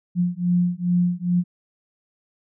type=beating tone pair; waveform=sine; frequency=175.7 / 178.1 Hz; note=F3 / F3; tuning=+11 / +34 cents; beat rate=2.4 Hz; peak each=-21 / -21 dBFS; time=0.15-1.44 s; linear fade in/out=50 ms; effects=none